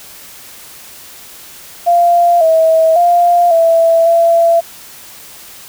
sine tone with pitch steps, 693 / 646 / 698 / 662 / 673 Hz, F5 / E5 / F5 / E5 / E5, -14 / -35 / -1 / +7 / +36 cents, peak -6 dBFS, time 1.86-4.61 s, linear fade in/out 20 ms, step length 550 ms, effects white hiss -35 dBFS RMS until 5.68 s

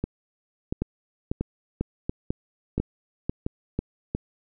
two click trains, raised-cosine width 3 ms, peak -13 / -12 dBFS, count 7 / 7, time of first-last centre 0.04-4.15 / 0.82-3.79 s, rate 1.46 / 2.02 Hz, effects none

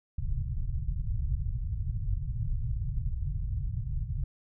pink low-pass noise, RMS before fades -31 dBFS, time 0.18-4.24 s, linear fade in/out 5 ms, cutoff 140 Hz, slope 48 dB/octave, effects none

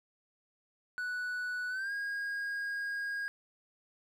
triangle tone with pitch glide, 1480 to 1632.7 Hz, F#6 to G#6, 0 to -30 cents, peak -32 dBFS, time 0.98-3.28 s, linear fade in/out 0 ms, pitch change +170 cents, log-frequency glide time 1.69-1.92 s, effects none

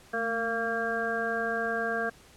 harmonic tone with a mistuned harmonic, 229.6 Hz, A#3, 26 cents flat, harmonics 1 / 2 / 3 / 5 / 6 / 7, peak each -38 / -33 / -33 / -39 / -40 / -31 dBFS, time 0.13-2.1 s, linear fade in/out 10 ms, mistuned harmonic 1, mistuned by -58 cents, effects pink hiss -55 dBFS RMS until 2.36 s + low-pass 11000 Hz 12 dB/octave

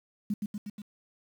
sine tone with echo, 206.6 Hz, G#3, 9 cents flat, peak -26 dBFS, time 0.3-0.34 s, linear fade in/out 5 ms, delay 120 ms, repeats 4, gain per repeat -3 dB, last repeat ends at 0.82 s, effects 9-bit

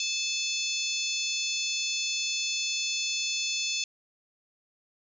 harmonic tone with a mistuned harmonic, 870 Hz, A5, 20 cents flat, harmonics 3 / 4 / 5 / 6 / 7 / 8, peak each -33 / -34 / -35 / -36 / -36 / -37 dBFS, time 0-3.84 s, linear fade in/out 2 ms, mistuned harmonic 7, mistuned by +51 cents, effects none

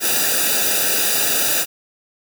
white noise with comb filter, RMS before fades -18 dBFS, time 0-1.66 s, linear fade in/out 50 ms, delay 0.93 ms, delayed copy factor -0.95, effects none

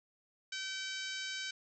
harmonic tone with a mistuned harmonic, 768 Hz, G5, 36 cents flat, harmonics 2 / 3 / 4 / 5 / 6 / 7 / 8 / 9 / 10, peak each -43 / -46 / -45 / -46 / -47 / -49 / -50 / -55 / -57 dBFS, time 0.52-1.51 s, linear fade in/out 5 ms, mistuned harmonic 8, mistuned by +15 cents, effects none

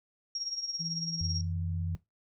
sine tone with tremolo, 5588 Hz, F8, in tune, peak -30 dBFS, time 0.35-1.41 s, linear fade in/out 2 ms, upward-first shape triangle, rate 18 Hz, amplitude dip 75%
sine tone with pitch glide, 166 to 161.09 Hz, E3 to E3, +12 to -40 cents, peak -37 dBFS, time 0.79-1.97 s, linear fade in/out 20 ms, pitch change -52 cents, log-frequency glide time 1.11-1.53 s
sine tone with vibrato, 89 Hz, F2, 33 cents sharp, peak -31 dBFS, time 1.21-1.95 s, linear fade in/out 0 ms, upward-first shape square, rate 15 Hz, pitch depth 10 cents each way
effects noise-tail reverb RT60 0.2 s tail -18 dB re dry

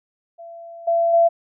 sine tone with level steps, 675 Hz, E5, 41 cents sharp, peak -35 / -15 / -11 dBFS, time 0.38-1.29 s, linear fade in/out 20 ms, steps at 0.87 / 1.13 s, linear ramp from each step 10 ms, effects none

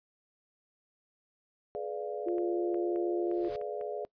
sine chord, G# diminished seventh, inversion none, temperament equal with one note detuned, 423.5 / 493.9 / 587.3 / 698.5 Hz, G#4 / B4 / D5 / F5, +34 / 0 / 0 / 0 cents, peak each -37 / -41 / -39 / -42 dBFS, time 1.75-4.05 s, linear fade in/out 0 ms
sine tone, 349.2 Hz, F4, in tune, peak -29 dBFS, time 2.26-3.49 s, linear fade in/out 10 ms
clicks, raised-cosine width 0.5 ms, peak -37 dBFS, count 8, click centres 2.285 / 2.383 / 2.744 / 2.96 / 3.314 / 3.448 / 3.614 / 3.812 s
pink noise with exponential growth, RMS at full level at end -45 dBFS, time 3.17-3.56 s, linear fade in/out 0 ms, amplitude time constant 84 ms
effects noise-tail reverb RT60 0.1 s tail -23 dB re dry + resampled to 11025 Hz

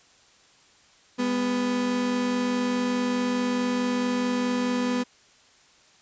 35% pulse tone pair together, 203.2 / 247.9 Hz, G#3 / B3, -38 / +7 cents, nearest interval minor third, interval 345 cents, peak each -31 / -22 dBFS, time 1.18-5.04 s, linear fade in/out 20 ms, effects white hiss -57 dBFS RMS until 6.01 s + resampled to 16000 Hz

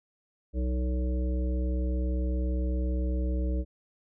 harmonic tone with a mistuned harmonic, 62.5 Hz, B1, 21 cents sharp, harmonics 1 / 3 / 5 / 7 / 9, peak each -26 / -38 / -37 / -42 / -42 dBFS, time 0.53-3.65 s, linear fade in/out 50 ms, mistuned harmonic 7, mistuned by +29 cents, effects none

